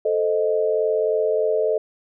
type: chord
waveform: sine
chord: A diminished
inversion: none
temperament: equal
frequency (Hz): 440 / 523.3 / 622.3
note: A4 / C5 / Eb5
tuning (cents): 0 / 0 / 0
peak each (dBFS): -20 / -26 / -22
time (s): 0.05-1.78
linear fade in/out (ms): 5
effects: none